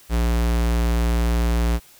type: tone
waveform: square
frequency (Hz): 58.27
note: A#1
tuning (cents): 0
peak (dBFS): -18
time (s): 0.09-1.8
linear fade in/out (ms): 50
effects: white hiss -50 dBFS RMS until 1.99 s